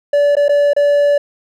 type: tone with dropouts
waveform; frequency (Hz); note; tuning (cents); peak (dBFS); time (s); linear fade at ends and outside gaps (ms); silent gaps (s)
triangle; 577; D5; -31; -7; 0.13-1.18; 5; 0.354-0.367 / 0.483-0.492 / 0.734-0.764
effects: none